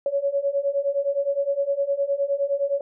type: beating tone pair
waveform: sine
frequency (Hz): 554.4 / 564.1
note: C#5 / C#5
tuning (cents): 0 / +30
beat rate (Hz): 9.7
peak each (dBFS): -25 / -23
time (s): 0.06-2.81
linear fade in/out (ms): 2
effects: none